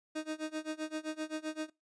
30% pulse tone with tremolo, 311.1 Hz, D#4, in tune, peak -31 dBFS, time 0.15-1.7 s, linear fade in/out 10 ms, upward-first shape sine, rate 7.7 Hz, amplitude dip 95%, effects noise-tail reverb RT60 0.2 s tail -21 dB re dry + resampled to 22050 Hz

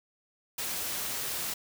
white noise, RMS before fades -34 dBFS, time 0.58-1.54 s, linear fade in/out 5 ms, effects none

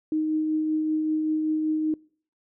sine tone with tremolo, 311.1 Hz, D#4, in tune, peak -21 dBFS, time 0.12-1.94 s, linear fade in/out 2 ms, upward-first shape triangle, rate 5.2 Hz, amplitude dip 30%, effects noise-tail reverb RT60 0.5 s tail -25 dB re dry

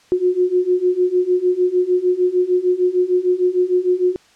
sine beating tone pair, 358.6 / 365.2 Hz, F4 / F#4, +46 / -23 cents, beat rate 6.6 Hz, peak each -18 / -16 dBFS, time 0.12-4.16 s, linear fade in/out 0 ms, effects white hiss -52 dBFS RMS until 4.35 s + low-pass 6000 Hz 12 dB/octave

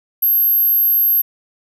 sine tone, 12544 Hz, G9, in tune, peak -11 dBFS, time 0.22-1.22 s, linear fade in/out 10 ms, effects none

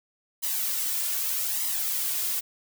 blue noise with flanger, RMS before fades -28 dBFS, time 0.42-2.41 s, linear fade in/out 20 ms, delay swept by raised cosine 0.99 to 2.89 ms, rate 0.82 Hz, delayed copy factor +0.65, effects none

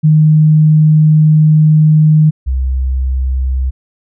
sine tone pair in turn, 154.5 / 64.96 Hz, D#3 / C2, -12 / -12 cents, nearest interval octave + minor third, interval 1500 cents, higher first, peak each -4 / -11 dBFS, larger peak first, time 0.03-2.31 / 2.46-3.71 s, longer first, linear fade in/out 20 ms, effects none

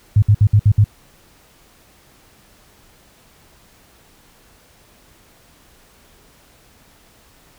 sine tone bursts, 104.1 Hz, G#2, 5 cents sharp, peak -7 dBFS, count 6, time 0.16-0.843 s, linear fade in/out 5 ms, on 63 ms, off 61 ms, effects pink hiss -51 dBFS RMS until 7.58 s

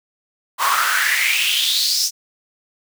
pink noise with high-pass filter sweep, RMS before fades -18 dBFS, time 0.58-2.11 s, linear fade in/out 50 ms, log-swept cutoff 1000 to 5800 Hz, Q 5.8, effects none

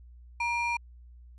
triangle ring-modulated tone, 1668 Hz, G#6, 7 cents sharp, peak -22 dBFS, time 0.4-0.77 s, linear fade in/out 5 ms, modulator 721 Hz, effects added 60 Hz sine -48 dBFS peak until 1.38 s + resampled to 24000 Hz

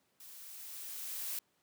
blue noise with level ramp, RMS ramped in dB -53 to -38 dBFS, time 0.2-1.39 s, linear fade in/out 2 ms, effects pink hiss -75 dBFS RMS until 1.62 s + high-pass 150 Hz 12 dB/octave

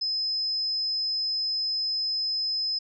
sine tone, 5100 Hz, D#8, 42 cents sharp, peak -25 dBFS, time 0.01-2.79 s, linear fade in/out 10 ms, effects none

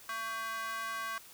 square tone with high-pass filter, 224.6 Hz, A3, 36 cents sharp, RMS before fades -38 dBFS, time 0.09-1.18 s, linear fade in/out 2 ms, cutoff 1300 Hz, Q 6.8, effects white hiss -54 dBFS RMS until 1.33 s

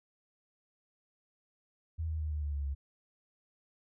sine tone with pitch steps, 81 / 78.92 / 76.9 / 74.92 / 73 / 71.13 / 69.3 Hz, E2 / D#2 / D#2 / D2 / D2 / C#2 / C#2, -30 / +25 / -20 / +35 / -10 / +45 / 0 cents, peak -32 dBFS, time 1.98-2.75 s, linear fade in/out 20 ms, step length 110 ms, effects none

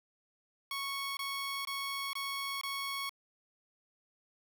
15% pulse tone bursts, 1106 Hz, C#6, 4 cents flat, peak -29 dBFS, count 5, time 0.71-3.094 s, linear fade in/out 2 ms, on 460 ms, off 21 ms, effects none

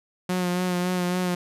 sawtooth tone with vibrato, 180 Hz, F#3, 47 cents flat, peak -19 dBFS, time 0.29-1.35 s, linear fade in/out 5 ms, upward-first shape sine, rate 3.6 Hz, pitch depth 27 cents each way, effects resampled to 32000 Hz

